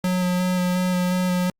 square tone with vibrato, 181.4 Hz, F#3, 34 cents flat, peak -20 dBFS, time 0.04-1.5 s, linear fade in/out 2 ms, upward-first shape square, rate 2.8 Hz, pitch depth 11 cents each way, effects Opus 48 kbps

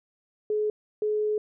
sine tone pair in turn, 424.5 / 424.5 Hz, G#4 / G#4, +38 / +38 cents, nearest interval unison, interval 0 cents, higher neither, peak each -23 dBFS, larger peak neither, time 0.5-0.7 / 1.02-1.38 s, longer second, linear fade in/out 2 ms, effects none

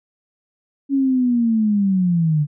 sine linear sweep, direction down, 279.3 to 144.3 Hz, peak -14 dBFS, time 0.89-2.47 s, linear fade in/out 50 ms, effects none

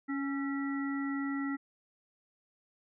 harmonic tone with a mistuned harmonic, 277.9 Hz, C#4, 4 cents sharp, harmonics 1 / 3 / 5 / 7, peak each -32 / -48 / -43 / -42 dBFS, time 0.08-1.57 s, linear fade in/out 20 ms, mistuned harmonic 5, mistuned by -48 cents, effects none

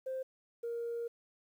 sine tone pair in turn, 523.3 / 468.5 Hz, C5 / A#4, 0 / +9 cents, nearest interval major second, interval 191 cents, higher first, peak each -34 / -34 dBFS, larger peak neither, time 0.06-0.23 / 0.63-1.08 s, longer second, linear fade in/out 10 ms, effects tanh soft clip ceiling -32 dBFS + 11-bit

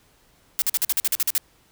blue noise bursts, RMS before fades -21 dBFS, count 11, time 0.59-1.38 s, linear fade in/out 0 ms, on 30 ms, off 46 ms, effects pink hiss -59 dBFS RMS until 1.71 s

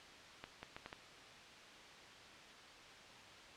accelerating click train, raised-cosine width 0.3 ms, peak -30 dBFS, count 5, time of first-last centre 0.44-0.929 s, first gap 190 ms, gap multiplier 0.71, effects white hiss -56 dBFS RMS until 3.56 s + low-pass 4000 Hz 12 dB/octave

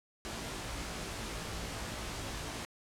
pink noise with comb filter, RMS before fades -40 dBFS, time 0.25-2.65 s, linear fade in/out 0 ms, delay 18 ms, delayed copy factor +0.7, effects low-pass 9000 Hz 12 dB/octave

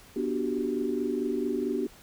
sine chord, G major seventh, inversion first, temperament just, 245 / 294 / 367.5 / 392 Hz, B3 / D4 / F#4 / G4, -14 / +2 / -12 / 0 cents, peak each -32 dBFS, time 0.16-1.87 s, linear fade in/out 5 ms, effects pink hiss -53 dBFS RMS until 2.02 s

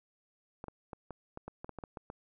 clicks, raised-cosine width 1 ms, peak -28 dBFS, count 12, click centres 0.641 / 0.683 / 0.932 / 1.107 / 1.374 / 1.48 / 1.645 / 1.693 / 1.787 / 1.838 / 1.972 / 2.101 s, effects none

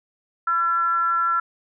sine tone with frequency modulation, 1353 Hz, E6, 45 cents sharp, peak -18 dBFS, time 0.47-1.4 s, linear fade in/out 5 ms, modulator 344 Hz, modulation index 0.36, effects none

